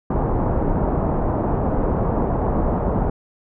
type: low-pass noise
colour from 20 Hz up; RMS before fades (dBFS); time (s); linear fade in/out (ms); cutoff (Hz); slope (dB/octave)
pink; -20; 0.1-3.1; 5; 960; 24
effects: none